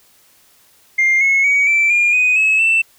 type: tone with pitch steps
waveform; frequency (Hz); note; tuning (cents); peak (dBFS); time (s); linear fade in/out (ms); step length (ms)
sine; 2110 / 2182 / 2256 / 2333 / 2413 / 2495 / 2580 / 2668; C7 / C#7 / C#7 / D7 / D7 / D#7 / E7 / E7; +14 / -28 / +30 / -12 / +46 / +4 / -38 / +20; -9; 0.98-2.82; 10; 230
effects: tanh soft clip ceiling -8 dBFS + white hiss -52 dBFS RMS until 2.98 s